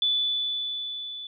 sine tone with level ramp, 3476 Hz, A7, 22 cents flat, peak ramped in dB -20 to -35 dBFS, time 0.02-1.27 s, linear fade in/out 2 ms, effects none

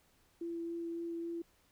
sine tone with vibrato, 336.9 Hz, E4, 38 cents sharp, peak -37 dBFS, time 0.41-1.42 s, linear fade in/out 5 ms, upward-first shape sine, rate 3.6 Hz, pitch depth 9 cents each way, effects pink hiss -70 dBFS RMS until 1.71 s

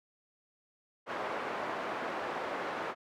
pink band-pass noise, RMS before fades -37 dBFS, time 1.06-2.95 s, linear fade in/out 50 ms, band 460 to 1500 Hz, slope 12 dB/octave, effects none

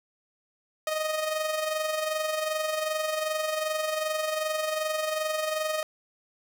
sawtooth tone with amplitude modulation, 622.3 Hz, D#5, in tune, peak -21 dBFS, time 0.87-5.83 s, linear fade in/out 2 ms, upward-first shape sine, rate 22.6 Hz, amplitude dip 50%, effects none

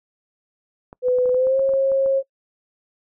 clicks, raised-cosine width 1 ms, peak -25 dBFS, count 12, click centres 0.929 / 1.084 / 1.186 / 1.257 / 1.293 / 1.345 / 1.47 / 1.594 / 1.692 / 1.737 / 1.918 / 2.061 s
sine tone with pitch glide, 501 to 540.1 Hz, B4 to C#5, +25 to -45 cents, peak -15 dBFS, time 1.02-2.23 s, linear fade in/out 50 ms, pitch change +130 cents, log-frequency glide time 1.32-1.6 s
effects noise-tail reverb RT60 0.1 s tail -26 dB re dry

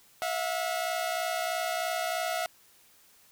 sawtooth tone pair together, 656 / 719.1 Hz, E5 / F#5, -9 / -50 cents, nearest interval major second, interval 159 cents, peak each -28 dBFS, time 0.22-2.46 s, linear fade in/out 0 ms, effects white hiss -60 dBFS RMS until 3.31 s

